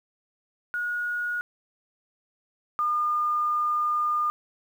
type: tone pair in turn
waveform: sine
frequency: 1447 / 1211.5 Hz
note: F#6 / D#6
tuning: -39 / -47 cents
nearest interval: minor third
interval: 308 cents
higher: first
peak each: -26 / -22 dBFS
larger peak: second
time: 0.74-1.41 / 2.79-4.3 s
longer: second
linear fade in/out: 0 ms
effects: 9-bit

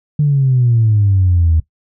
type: exponential sweep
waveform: sine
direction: down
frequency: 150.9 to 78.3 Hz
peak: -8 dBFS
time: 0.19-1.6 s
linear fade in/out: 5 ms
effects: noise-tail reverb RT60 0.1 s tail -18 dB re dry + tanh soft clip ceiling -4 dBFS

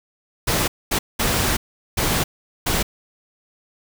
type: noise bursts at uneven times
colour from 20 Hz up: pink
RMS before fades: -20 dBFS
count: 5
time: 0.47-0.68 / 0.91-0.99 / 1.19-1.57 / 1.97-2.24 / 2.66-2.83 s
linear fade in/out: 10 ms
effects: none

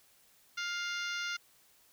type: harmonic tone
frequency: 702 Hz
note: F5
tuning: 9 cents sharp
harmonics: 2 / 3 / 4 / 5 / 6 / 7 / 8 / 9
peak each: -37 / -41 / -43 / -45 / -47 / -48 / -49 / -50 dBFS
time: 0.57-1.37 s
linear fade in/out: 10 ms
effects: white hiss -65 dBFS RMS until 1.92 s

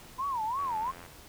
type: tone with vibrato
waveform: sine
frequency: 987 Hz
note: B5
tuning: 1 cent flat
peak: -29 dBFS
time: 0.18-0.92 s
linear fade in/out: 20 ms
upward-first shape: sine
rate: 2.9 Hz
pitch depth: 240 cents each way
type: click train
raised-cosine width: 0.5 ms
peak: -32 dBFS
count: 42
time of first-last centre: 0.59-1.062 s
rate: 86.8 Hz
effects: pink hiss -51 dBFS RMS until 1.28 s

